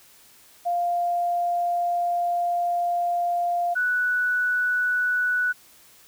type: tone pair in turn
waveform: sine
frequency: 698.5 / 1480.1 Hz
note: F5 / F#6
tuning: 0 / 0 cents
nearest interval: octave + minor second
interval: 1300 cents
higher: second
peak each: -21 / -20 dBFS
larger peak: second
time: 0.65-3.75 / 3.75-5.53 s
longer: first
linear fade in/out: 20 ms
effects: white hiss -53 dBFS RMS until 6.07 s